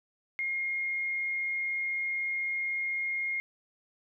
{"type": "tone", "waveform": "sine", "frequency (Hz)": 2138, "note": "C7", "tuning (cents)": 37, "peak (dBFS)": -29, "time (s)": [0.39, 3.4], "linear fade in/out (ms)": 0, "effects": []}